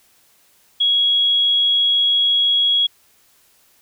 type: tone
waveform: sine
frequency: 3322 Hz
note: G#7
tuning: in tune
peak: -13 dBFS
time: 0.8-2.87 s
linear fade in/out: 10 ms
effects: white hiss -56 dBFS RMS until 3.81 s